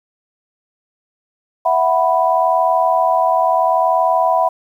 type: chord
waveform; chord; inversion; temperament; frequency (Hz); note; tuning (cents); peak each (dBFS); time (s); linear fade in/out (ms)
sine; E suspended second; none; equal; 659.3 / 740 / 987.8; E5 / F#5 / B5; 0 / 0 / 0; -16; 1.65-4.49; 10
effects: 8-bit